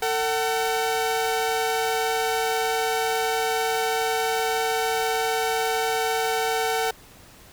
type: tone pair together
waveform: sawtooth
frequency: 449.2 / 756 Hz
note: A4 / F#5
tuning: +36 / +37 cents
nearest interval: major sixth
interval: 901 cents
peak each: -21 dBFS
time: 0.02-6.91 s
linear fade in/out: 5 ms
effects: pink hiss -49 dBFS RMS until 7.52 s